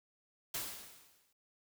white noise with exponential decay, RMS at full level -37 dBFS, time 0.54-1.33 s, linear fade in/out 5 ms, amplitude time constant 170 ms, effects none

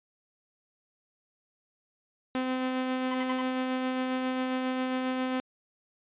sawtooth tone with tremolo, 257.3 Hz, C4, 29 cents flat, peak -23 dBFS, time 2.35-5.4 s, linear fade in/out 0 ms, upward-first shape sine, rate 7.4 Hz, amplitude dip 25%
sawtooth tone bursts, 1022 Hz, C6, 41 cents flat, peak -28 dBFS, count 4, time 3.11-3.417 s, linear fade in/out 5 ms, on 34 ms, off 57 ms
effects resampled to 8000 Hz

